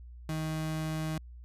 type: tone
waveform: 35% pulse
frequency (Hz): 157.2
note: D#3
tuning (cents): +18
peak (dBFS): -30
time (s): 0.29-1.18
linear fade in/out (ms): 2
effects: added 60 Hz sine -45 dBFS peak until 1.44 s + resampled to 32000 Hz